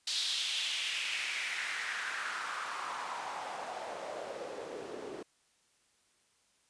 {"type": "noise with band-pass filter sweep", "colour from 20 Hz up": "white", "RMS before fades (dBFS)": -38, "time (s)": [0.07, 5.23], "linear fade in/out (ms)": 5, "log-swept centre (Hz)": [4100, 360], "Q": 3.1, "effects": ["white hiss -71 dBFS RMS until 6.69 s", "resampled to 22050 Hz"]}